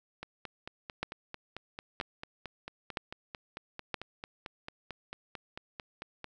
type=two click trains; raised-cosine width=0.3 ms; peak=-24 / -16 dBFS; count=28 / 4; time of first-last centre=0.23-6.243 / 1.03-3.943 s; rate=4.49 / 1.03 Hz; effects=none